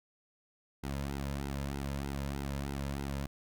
sawtooth tone with flanger, 69.5 Hz, C#2, 5 cents sharp, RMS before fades -37 dBFS, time 0.83-3.27 s, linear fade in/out 10 ms, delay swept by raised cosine 1.7 to 2.7 ms, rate 3.2 Hz, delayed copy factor -0.75, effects none

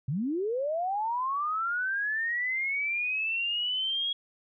sine linear sweep, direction up, 120 to 3319 Hz, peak -27 dBFS, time 0.08-4.13 s, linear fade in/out 5 ms, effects none

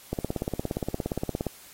click train, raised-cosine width 2 ms, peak -14 dBFS, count 24, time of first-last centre 0.13-1.467 s, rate 17.2 Hz, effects white hiss -50 dBFS RMS until 1.73 s + AAC 48 kbps

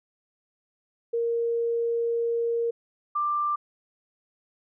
sine tone pair in turn, 466.2 / 1183.6 Hz, A#4 / D6, 0 / +13 cents, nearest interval octave + major third, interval 1613 cents, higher second, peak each -23 / -23 dBFS, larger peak neither, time 1.13-2.71 / 3.15-3.56 s, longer first, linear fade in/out 10 ms, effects none

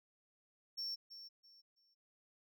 triangle tone with echo, 5450 Hz, F8, 43 cents flat, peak -38 dBFS, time 0.77-0.96 s, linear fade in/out 20 ms, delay 330 ms, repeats 3, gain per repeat -11 dB, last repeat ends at 1.95 s, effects none

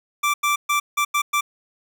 25% pulse tone bursts at uneven times, 1171 Hz, D6, 5 cents flat, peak -14 dBFS, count 6, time 0.23-0.34 / 0.43-0.56 / 0.69-0.8 / 0.97-1.05 / 1.14-1.22 / 1.33-1.41 s, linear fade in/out 10 ms, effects none

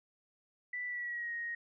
sine tone with pitch glide, 1975.5 to 1874.3 Hz, B6 to A#6, 0 to +9 cents, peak -36 dBFS, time 0.73-1.55 s, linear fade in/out 5 ms, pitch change -91 cents, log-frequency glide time 0.86-1.33 s, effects none

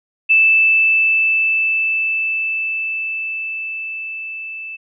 sine tone with level ramp, 2637 Hz, E7, in tune, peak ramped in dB -8 to -27 dBFS, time 0.29-4.77 s, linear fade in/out 20 ms, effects none

